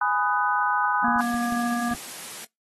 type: chord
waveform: sine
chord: G# minor seventh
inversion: none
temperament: just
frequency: 830.6 / 996.7 / 1245.9 / 1495.1 Hz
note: G#5 / B5 / D#6 / F#6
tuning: 0 / +16 / +2 / +18 cents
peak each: -26 dBFS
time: 0.01-1.21 s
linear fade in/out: 5 ms
type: harmonic tone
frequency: 238.1 Hz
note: A#3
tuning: 37 cents sharp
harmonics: 1 / 3 / 5 / 7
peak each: -25 / -30 / -32 / -33 dBFS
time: 1.04-1.94 s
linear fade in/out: 5 ms
type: clicks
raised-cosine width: 3 ms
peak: -28 dBFS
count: 6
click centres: 1.083 / 1.161 / 1.342 / 1.524 / 1.912 / 1.948 s
type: high-pass noise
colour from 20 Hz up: white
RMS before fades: -38 dBFS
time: 1.2-2.45 s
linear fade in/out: 5 ms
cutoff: 130 Hz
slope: 24 dB/octave
effects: noise-tail reverb RT60 0.2 s tail -26 dB re dry + AAC 32 kbps